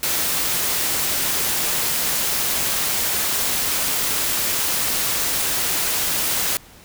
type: noise with amplitude modulation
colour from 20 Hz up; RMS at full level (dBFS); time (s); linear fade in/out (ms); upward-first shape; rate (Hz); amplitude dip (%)
white; -20; 0.03-6.57; 0; sine; 270; 30
effects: pink hiss -46 dBFS RMS until 6.84 s